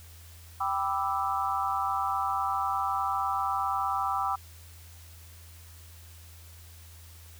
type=chord; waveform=sine; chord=E minor seventh; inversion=first; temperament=equal with one note detuned; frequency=784 / 987.8 / 1178.7 / 1318.5 Hz; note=G5 / B5 / D6 / E6; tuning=0 / 0 / +6 / 0 cents; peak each=-31 / -33 / -31 / -33 dBFS; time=0.6-4.36 s; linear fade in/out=10 ms; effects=added 83 Hz sine -48 dBFS peak until 7.39 s + white hiss -54 dBFS RMS until 7.39 s